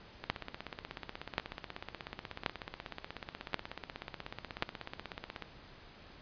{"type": "two click trains", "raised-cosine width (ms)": 0.3, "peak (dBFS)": [-24, -13], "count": [86, 5], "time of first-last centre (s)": [[0.24, 5.423], [0.3, 4.624]], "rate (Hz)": [16.4, 0.925], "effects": ["pink hiss -55 dBFS RMS until 6.21 s", "resampled to 11025 Hz"]}